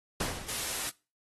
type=noise with exponential decay; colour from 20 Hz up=pink; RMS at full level=-30 dBFS; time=0.2-0.85 s; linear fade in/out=5 ms; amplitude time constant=140 ms
type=noise; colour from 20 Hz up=white; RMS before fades=-34 dBFS; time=0.48-0.9 s; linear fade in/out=10 ms
effects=noise-tail reverb RT60 0.3 s tail -21 dB re dry + AAC 32 kbps